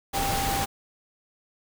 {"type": "tone in noise", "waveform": "sine", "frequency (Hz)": 790, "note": "G5", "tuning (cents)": 13, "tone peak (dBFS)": -28, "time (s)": [0.13, 0.66], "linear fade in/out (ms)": 20, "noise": "pink", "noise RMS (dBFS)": -28, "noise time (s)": [0.13, 0.66], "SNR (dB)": -3, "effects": []}